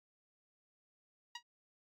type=tone with exponential decay; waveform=10% pulse; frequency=954 Hz; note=A#5; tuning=40 cents sharp; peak=-31 dBFS; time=1.35-1.43 s; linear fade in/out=5 ms; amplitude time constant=16 ms; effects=low-pass 6000 Hz 12 dB/octave + Opus 48 kbps